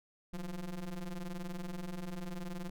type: ring-modulated tone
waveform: square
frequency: 86.7 Hz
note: F2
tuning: 12 cents flat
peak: -36 dBFS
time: 0.33-2.7 s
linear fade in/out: 5 ms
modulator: 97.1 Hz
effects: none